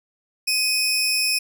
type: tone pair together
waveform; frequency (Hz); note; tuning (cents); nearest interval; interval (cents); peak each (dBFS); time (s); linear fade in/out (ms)
sawtooth; 2510 / 5340; D#7 / E8; +15 / +22; octave + minor second; 1307; -19; 0.47-1.39; 10
effects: none